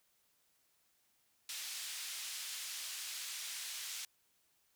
pink band-pass noise, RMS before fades -44 dBFS, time 1.49-4.05 s, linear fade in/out 2 ms, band 3000 to 11000 Hz, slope 12 dB/octave, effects white hiss -75 dBFS RMS until 4.75 s

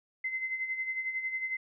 sine tone with tremolo, 2060 Hz, C7, 28 cents flat, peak -29 dBFS, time 0.24-1.57 s, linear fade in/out 5 ms, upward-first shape sine, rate 11 Hz, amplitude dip 60%, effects none

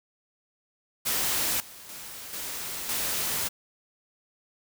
white noise with level steps, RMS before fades -27 / -46 / -41 / -35 / -29 dBFS, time 1.05-3.49 s, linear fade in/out 20 ms, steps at 1.6 / 1.89 / 2.33 / 2.89 s, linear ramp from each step 2 ms, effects none

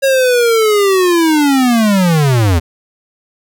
square linear sweep, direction down, 549 to 78 Hz, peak -9 dBFS, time 0.02-2.6 s, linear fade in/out 20 ms, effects none

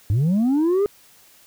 sine linear sweep, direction up, 92.5 to 418 Hz, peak -13 dBFS, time 0.1-0.86 s, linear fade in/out 0 ms, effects tanh soft clip ceiling -15 dBFS + white hiss -52 dBFS RMS until 1.46 s

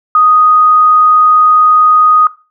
sine tone, 1244.5 Hz, D#6, in tune, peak -4 dBFS, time 0.15-2.27 s, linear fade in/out 2 ms, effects noise-tail reverb RT60 0.3 s tail -18 dB re dry

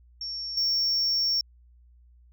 sine tone with level steps, 5480 Hz, F8, 34 cents flat, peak -31 / -20 dBFS, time 0.21-1.41 s, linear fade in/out 2 ms, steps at 0.57 s, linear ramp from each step 5 ms, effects tanh soft clip ceiling -21 dBFS + added 60 Hz sine -53 dBFS peak until 2.32 s

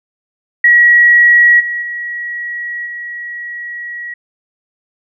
sine tone with level steps, 1915 Hz, A#6, 46 cents sharp, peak -4 / -16 / -19 / -22 dBFS, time 0.64-4.14 s, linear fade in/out 5 ms, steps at 1.59 / 1.81 / 2.85 s, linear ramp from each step 20 ms, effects none

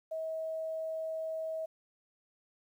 sine tone, 641 Hz, E5, 49 cents flat, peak -34 dBFS, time 0.11-1.66 s, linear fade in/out 10 ms, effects 11-bit

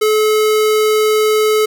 square tone, 430 Hz, A4, 40 cents flat, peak -11 dBFS, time 0.01-1.66 s, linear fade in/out 10 ms, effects none

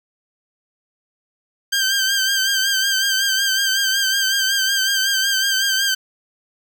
15% pulse tone with vibrato, 1573 Hz, G6, 6 cents sharp, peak -10 dBFS, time 1.72-5.95 s, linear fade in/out 10 ms, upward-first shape sine, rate 5.4 Hz, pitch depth 43 cents each way, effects none

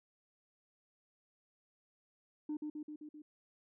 sine tone with echo, 301.7 Hz, D4, 47 cents sharp, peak -34 dBFS, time 2.49-2.57 s, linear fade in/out 5 ms, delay 130 ms, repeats 5, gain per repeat -3 dB, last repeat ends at 3.22 s, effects tanh soft clip ceiling -34 dBFS

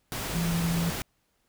sine tone in noise, 168.5 Hz, E3, 38 cents sharp, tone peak -25 dBFS, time 0.35-0.9 s, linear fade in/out 0 ms, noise pink, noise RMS -33 dBFS, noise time 0.12-1.02 s, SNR +5 dB, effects pink hiss -72 dBFS RMS until 1.48 s

